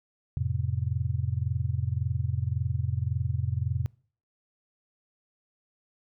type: chord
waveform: sine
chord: F major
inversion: none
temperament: just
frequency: 87.31 / 109.13 / 130.96 Hz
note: F2 / A2 / C3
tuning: 0 / -14 / +2 cents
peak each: -30 dBFS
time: 0.37-3.86 s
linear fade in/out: 0 ms
effects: noise-tail reverb RT60 0.5 s tail -26 dB re dry